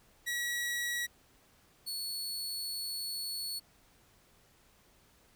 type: tone pair in turn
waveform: sawtooth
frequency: 1923 / 4408 Hz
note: B6 / C#8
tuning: -47 / -11 cents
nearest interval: octave + major second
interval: 1436 cents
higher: second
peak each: -29 / -33 dBFS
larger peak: first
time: 0.26-1.07 / 1.86-3.6 s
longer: second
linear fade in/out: 20 ms
effects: pink hiss -65 dBFS RMS until 5.35 s